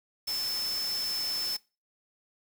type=tone in noise; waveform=sine; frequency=5274 Hz; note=E8; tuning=in tune; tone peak=-30 dBFS; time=0.27-1.57 s; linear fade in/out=10 ms; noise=white; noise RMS=-39 dBFS; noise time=0.27-1.57 s; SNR=+6 dB; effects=noise-tail reverb RT60 0.3 s tail -21 dB re dry